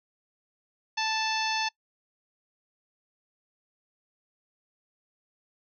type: harmonic tone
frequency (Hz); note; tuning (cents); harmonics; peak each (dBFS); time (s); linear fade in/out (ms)
880; A5; 0; 1 / 2 / 3 / 4 / 5 / 6 / 7; -30 / -34 / -33 / -36 / -35 / -37 / -40; 0.97-1.69; 10
effects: noise-tail reverb RT60 0.1 s tail -24 dB re dry